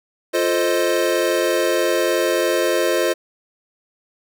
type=chord; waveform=square; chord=F dominant seventh; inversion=none; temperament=equal; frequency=349.2 / 440 / 523.3 / 622.3 Hz; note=F4 / A4 / C5 / Eb5; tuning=0 / 0 / 0 / 0 cents; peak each=-22 / -25 / -22 / -23 dBFS; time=0.33-3.14 s; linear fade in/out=20 ms; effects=none